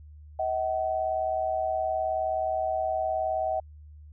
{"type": "tone pair together", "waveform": "sine", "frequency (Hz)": [638, 757.1], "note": ["D#5", "F#5"], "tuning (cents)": [43, 40], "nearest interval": "minor third", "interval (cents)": 297, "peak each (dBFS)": -28, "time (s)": [0.39, 3.6], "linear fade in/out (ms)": 5, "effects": ["added 75 Hz sine -45 dBFS peak until 4.12 s"]}